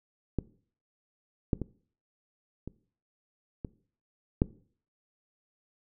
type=clicks; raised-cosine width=3 ms; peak=-15 / -12 / -20 / -25 / -22 / -9 dBFS; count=6; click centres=0.387 / 1.532 / 1.617 / 2.676 / 3.648 / 4.419 s; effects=noise-tail reverb RT60 0.5 s tail -20 dB re dry